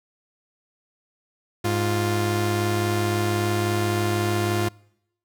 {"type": "tone pair together", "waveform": "sawtooth", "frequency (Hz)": [103.7, 350], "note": ["G#2", "F4"], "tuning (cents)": [-2, 4], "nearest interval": "octave + major sixth", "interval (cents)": 2106, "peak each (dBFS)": -20, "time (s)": [1.64, 4.69], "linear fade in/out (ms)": 10, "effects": ["noise-tail reverb RT60 0.8 s tail -26 dB re dry"]}